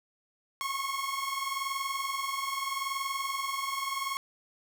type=tone pair together; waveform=sawtooth; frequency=1079.2 / 1100 Hz; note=C#6 / C#6; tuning=-47 / -14 cents; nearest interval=unison; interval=33 cents; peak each=-31 / -30 dBFS; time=0.61-4.17 s; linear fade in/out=0 ms; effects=none